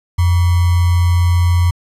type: tone with sample-and-hold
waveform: sine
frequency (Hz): 87.31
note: F2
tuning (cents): 0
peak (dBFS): -9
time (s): 0.18-1.71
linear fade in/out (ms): 10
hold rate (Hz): 1050
effects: resampled to 32000 Hz